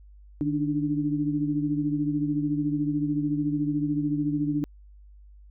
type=tone cluster; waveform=sine; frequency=150 / 292 / 305.7 Hz; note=D3 / D4 / D#4; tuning=+37 / -10 / -30 cents; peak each=-30 / -25 / -32 dBFS; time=0.41-4.64 s; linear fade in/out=0 ms; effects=added 50 Hz sine -47 dBFS peak until 5.5 s